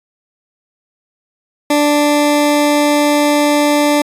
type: tone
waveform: 20% pulse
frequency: 293.7 Hz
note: D4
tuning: in tune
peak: -5 dBFS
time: 1.7-4.02 s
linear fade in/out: 5 ms
effects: resampled to 32000 Hz